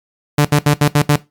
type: tone bursts at uneven times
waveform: sawtooth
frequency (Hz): 146.83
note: D3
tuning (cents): 0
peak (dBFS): -4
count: 6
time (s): 0.38-0.45 / 0.52-0.59 / 0.66-0.74 / 0.81-0.88 / 0.95-1.02 / 1.09-1.16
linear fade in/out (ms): 5
effects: noise-tail reverb RT60 0.2 s tail -17 dB re dry + MP3 96 kbps